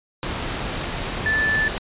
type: tone in noise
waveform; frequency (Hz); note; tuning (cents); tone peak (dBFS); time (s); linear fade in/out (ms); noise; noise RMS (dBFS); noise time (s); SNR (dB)
sine; 1751; A6; -9; -18; 1.26-1.68; 0; pink; -27; 0.23-1.78; +6
effects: resampled to 8000 Hz